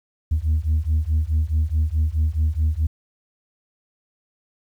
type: beating tone pair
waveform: sine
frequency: 75.6 / 80.3 Hz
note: D#2 / E2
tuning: -49 / -45 cents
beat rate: 4.7 Hz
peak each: -19 dBFS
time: 0.31-2.87 s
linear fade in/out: 10 ms
effects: tanh soft clip ceiling -14 dBFS + 9-bit